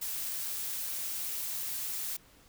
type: noise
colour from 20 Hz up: blue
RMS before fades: -36 dBFS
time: 0.01-2.17 s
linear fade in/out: 10 ms
effects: pink hiss -60 dBFS RMS until 2.48 s